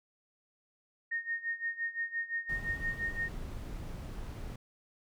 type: tone with tremolo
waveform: sine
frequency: 1847 Hz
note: A#6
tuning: 16 cents flat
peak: -30 dBFS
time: 1.11-3.29 s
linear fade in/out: 10 ms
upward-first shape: sine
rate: 5.8 Hz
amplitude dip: 85%
type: noise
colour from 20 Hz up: brown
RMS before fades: -41 dBFS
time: 2.49-4.56 s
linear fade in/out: 5 ms
effects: none